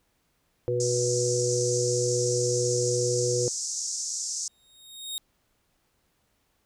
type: harmonic tone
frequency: 122.2 Hz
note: B2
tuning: 18 cents flat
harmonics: 1 / 3 / 4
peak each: -30 / -29 / -26 dBFS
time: 0.68-3.48 s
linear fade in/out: 0 ms
type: band-pass noise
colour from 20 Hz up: pink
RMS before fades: -32 dBFS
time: 0.8-4.48 s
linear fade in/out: 2 ms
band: 5500 to 7700 Hz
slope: 48 dB/octave
type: tone with exponential growth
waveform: sawtooth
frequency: 3729 Hz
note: A#7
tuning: in tune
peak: -26 dBFS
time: 4.49-5.18 s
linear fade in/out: 0 ms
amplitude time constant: 150 ms
effects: pink hiss -71 dBFS RMS until 6.65 s